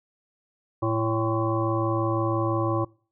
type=harmonic tone with a mistuned harmonic; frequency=111.8 Hz; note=A2; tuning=28 cents sharp; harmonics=1 / 3 / 5 / 7 / 9 / 10; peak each=-27 / -26 / -30 / -35 / -32 / -32 dBFS; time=0.82-2.85 s; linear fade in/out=10 ms; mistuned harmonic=9; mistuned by=+44 cents; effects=noise-tail reverb RT60 0.4 s tail -23 dB re dry